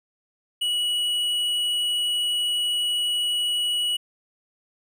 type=tone with tanh clipping; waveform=sine; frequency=2928 Hz; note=F#7; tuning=19 cents flat; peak=-23 dBFS; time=0.61-3.97 s; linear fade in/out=10 ms; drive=9 dB; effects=none